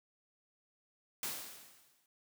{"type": "noise with exponential decay", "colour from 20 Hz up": "white", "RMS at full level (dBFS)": -37, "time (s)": [1.23, 2.06], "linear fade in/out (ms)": 1, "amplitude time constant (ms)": 180, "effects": ["high-pass 100 Hz 12 dB/octave"]}